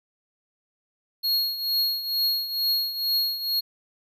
square tone with tremolo, 4300 Hz, C8, 47 cents sharp, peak -20 dBFS, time 1.23-3.61 s, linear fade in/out 20 ms, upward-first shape triangle, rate 2.2 Hz, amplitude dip 75%, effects none

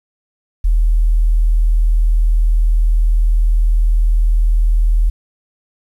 sine tone, 40 Hz, D#1, 49 cents sharp, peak -9 dBFS, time 0.64-5.1 s, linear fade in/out 10 ms, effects 8-bit

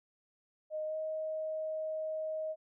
sine tone with pitch glide, 619 to 628 Hz, D#5 to D#5, -9 to +16 cents, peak -34 dBFS, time 0.7-2.56 s, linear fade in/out 50 ms, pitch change +25 cents, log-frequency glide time 0.86-0.96 s, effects none

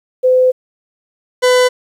sine / 40% pulse tone pair in turn, 510 / 501.2 Hz, C5 / B4, -44 / +25 cents, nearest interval unison, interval 31 cents, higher first, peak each -7 dBFS, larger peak neither, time 0.23-0.52 / 1.42-1.69 s, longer first, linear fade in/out 20 ms, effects low-pass 9000 Hz 12 dB/octave + 8-bit

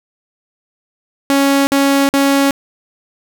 sawtooth tone bursts, 277.2 Hz, C#4, in tune, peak -6 dBFS, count 3, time 1.3-2.508 s, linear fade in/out 0 ms, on 370 ms, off 49 ms, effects none

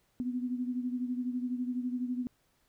sine beating tone pair, 246.9 / 258.9 Hz, B3 / C4, 0 / -18 cents, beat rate 12 Hz, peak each -32 / -38 dBFS, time 0.2-2.27 s, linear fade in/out 0 ms, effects pink hiss -72 dBFS RMS until 2.68 s

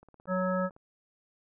click train, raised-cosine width 1 ms, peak -40 dBFS, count 14, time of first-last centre 0.03-0.764 s, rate 17.7 Hz
harmonic tone, 185 Hz, F#3, in tune, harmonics 1 / 3 / 5 / 7 / 9, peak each -30 / -30 / -41 / -34 / -40 dBFS, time 0.27-0.7 s, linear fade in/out 50 ms
effects none

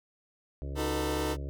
harmonic tone, 69.3 Hz, C#2, in tune, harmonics 1 / 2 / 4 / 5 / 6 / 7 / 8 / 9, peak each -35 / -41 / -47 / -49 / -51 / -52 / -53 / -54 dBFS, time 0.62-1.49 s, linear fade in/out 0 ms
sawtooth chord, B dominant seventh, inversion first, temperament just, 308.7 / 370.4 / 444.5 / 493.9 Hz, D#4 / F#4 / A4 / B4, -14 / +2 / +18 / 0 cents, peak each -29 / -34 / -31 / -34 dBFS, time 0.75-1.37 s, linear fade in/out 50 ms
effects none

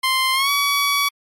15% pulse tone with pitch glide, 1046.5 to 1134.6 Hz, C6 to C#6, 0 to +40 cents, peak -10 dBFS, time 0.03-1.09 s, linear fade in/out 10 ms, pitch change +140 cents, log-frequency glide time 0.33-0.5 s, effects MP3 64 kbps

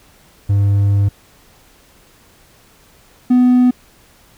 triangle tone pair in turn, 100.4 / 249.1 Hz, G2 / B3, +42 / +15 cents, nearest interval octave + major third, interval 1573 cents, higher second, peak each -8 / -5 dBFS, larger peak second, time 0.49-1.09 / 3.3-3.71 s, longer first, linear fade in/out 10 ms, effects tanh soft clip ceiling -1 dBFS + pink hiss -49 dBFS RMS until 4.37 s

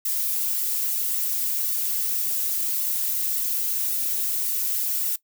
violet noise with flanger, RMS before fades -25 dBFS, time 0.05-5.16 s, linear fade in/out 5 ms, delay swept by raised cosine 1.2 to 6.6 ms, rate 1.8 Hz, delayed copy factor -0.65, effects noise-tail reverb RT60 0.1 s tail -19 dB re dry

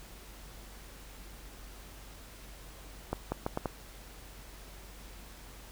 accelerating click train, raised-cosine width 1 ms, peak -17 dBFS, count 5, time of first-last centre 3.13-3.658 s, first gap 190 ms, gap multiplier 0.76, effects added 48 Hz sine -50 dBFS peak until 5.71 s + pink hiss -52 dBFS RMS until 5.71 s

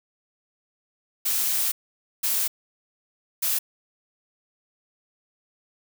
blue noise bursts at uneven times, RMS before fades -24 dBFS, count 3, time 1.25-1.72 / 2.23-2.48 / 3.42-3.59 s, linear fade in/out 10 ms, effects none

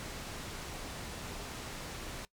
pink low-pass noise, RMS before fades -43 dBFS, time 0-2.25 s, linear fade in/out 0 ms, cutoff 9100 Hz, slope 12 dB/octave, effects noise-tail reverb RT60 0.1 s tail -20 dB re dry

